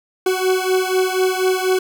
40% pulse beating tone pair, 371.4 / 375.5 Hz, F#4 / F#4, +7 / +26 cents, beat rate 4.1 Hz, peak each -17 / -19 dBFS, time 0.26-1.79 s, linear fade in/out 5 ms, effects none

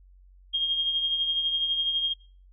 sine tone with tremolo, 3233 Hz, G#7, 47 cents flat, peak -21 dBFS, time 0.53-2.14 s, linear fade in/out 20 ms, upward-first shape triangle, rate 12 Hz, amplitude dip 55%, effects noise-tail reverb RT60 0.4 s tail -22 dB re dry + added 46 Hz sine -51 dBFS peak until 2.52 s

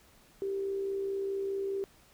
sine tone with amplitude modulation, 392 Hz, G4, in tune, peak -29 dBFS, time 0.42-1.84 s, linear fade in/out 0 ms, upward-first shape sine, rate 64.8 Hz, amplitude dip 35%, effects pink hiss -61 dBFS RMS until 2.13 s

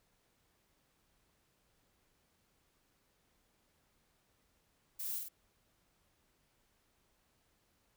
violet noise with echo, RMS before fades -41 dBFS, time 4.99-5.19 s, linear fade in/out 10 ms, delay 49 ms, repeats 2, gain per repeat -3 dB, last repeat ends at 5.288 s, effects pink hiss -75 dBFS RMS until 7.96 s

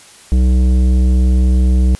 triangle tone with tanh clipping, 63 Hz, B1, 35 cents sharp, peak -10 dBFS, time 0.32-1.95 s, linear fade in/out 0 ms, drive 16 dB, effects white hiss -41 dBFS RMS until 1.99 s + resampled to 24000 Hz

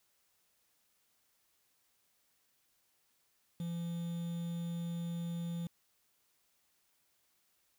triangle tone with quantisation, 170 Hz, F3, 46 cents flat, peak -34 dBFS, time 3.6-5.67 s, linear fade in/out 2 ms, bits 9, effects white hiss -75 dBFS RMS until 7.78 s

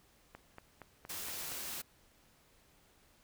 click train, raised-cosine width 0.5 ms, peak -33 dBFS, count 6, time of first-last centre 0.35-1.518 s, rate 4.28 Hz
white noise, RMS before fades -42 dBFS, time 1.09-1.82 s, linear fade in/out 10 ms
effects pink hiss -67 dBFS RMS until 3.23 s

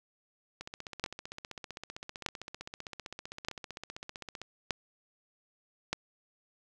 two click trains, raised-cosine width 0.2 ms, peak -13 / -24 dBFS, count 5 / 60, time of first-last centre 1.04-5.93 / 0.61-4.416 s, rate 0.818 / 15.5 Hz, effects none

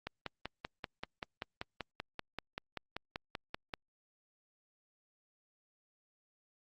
click train, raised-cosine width 0.3 ms, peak -22 dBFS, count 20, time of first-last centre 0.07-3.738 s, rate 5.18 Hz, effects Opus 48 kbps

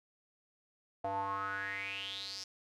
square tone with band-pass filter sweep, 98 Hz, G2, in tune, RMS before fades -39 dBFS, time 1.04-2.44 s, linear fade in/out 5 ms, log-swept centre 720 to 5400 Hz, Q 7.5, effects none

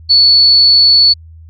sine tone, 4434 Hz, C#8, in tune, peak -4 dBFS, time 0.09-1.14 s, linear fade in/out 20 ms, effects added 81 Hz sine -33 dBFS peak until 1.49 s

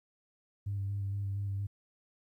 sine tone with vibrato, 99.5 Hz, G2, 26 cents sharp, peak -31 dBFS, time 0.66-1.67 s, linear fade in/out 10 ms, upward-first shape square, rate 4.3 Hz, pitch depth 18 cents each way, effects tanh soft clip ceiling -28 dBFS + 12-bit

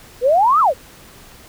sine exponential two-way sweep, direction up then down, 466.2 to 1346 to 466.2 Hz, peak -10 dBFS, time 0.21-0.74 s, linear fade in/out 50 ms, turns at 0.6 s, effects pink hiss -43 dBFS RMS until 1.48 s

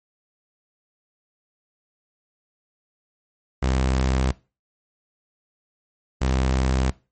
sawtooth tone pair in turn, 65 / 65 Hz, C2 / C2, -11 / -11 cents, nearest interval unison, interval 0 cents, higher neither, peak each -15 dBFS, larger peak neither, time 3.62-4.32 / 6.21-6.91 s, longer neither, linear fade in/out 10 ms, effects noise-tail reverb RT60 0.3 s tail -21 dB re dry + MP3 32 kbps

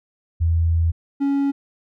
sine / triangle tone pair in turn, 82.9 / 279 Hz, E2 / C#4, +10 / +11 cents, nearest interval octave + major sixth, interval 2101 cents, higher second, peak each -15 dBFS, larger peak neither, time 0.4-0.92 / 1.2-1.52 s, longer first, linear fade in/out 20 ms, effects none

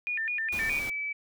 sine tone with vibrato, 2093 Hz, C7, in tune, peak -28 dBFS, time 0.07-0.79 s, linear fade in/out 0 ms, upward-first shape square, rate 4.8 Hz, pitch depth 270 cents each way
pink noise, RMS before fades -40 dBFS, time 0.52-0.9 s, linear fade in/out 5 ms
sine tone, 2300 Hz, D7, 37 cents flat, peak -30 dBFS, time 0.59-1.13 s, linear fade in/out 10 ms
effects none

